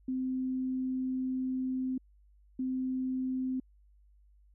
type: tone bursts at uneven times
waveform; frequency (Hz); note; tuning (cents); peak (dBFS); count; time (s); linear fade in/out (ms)
sine; 258.7; C4; -19; -30; 2; 0.08-1.98 / 2.59-3.6; 5
effects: added 50 Hz sine -59 dBFS peak until 4.54 s